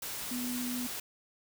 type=tone in noise; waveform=sine; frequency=246.9 Hz; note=B3; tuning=in tune; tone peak=-34 dBFS; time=0.31-0.87 s; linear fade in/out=5 ms; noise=white; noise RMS=-39 dBFS; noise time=0.02-1 s; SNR=+2 dB; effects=none